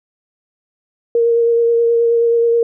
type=tone with vibrato; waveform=sine; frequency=466.2 Hz; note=A#4; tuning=in tune; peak=-10 dBFS; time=1.15-2.63 s; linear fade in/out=2 ms; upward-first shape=sine; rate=9.4 Hz; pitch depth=14 cents each way; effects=none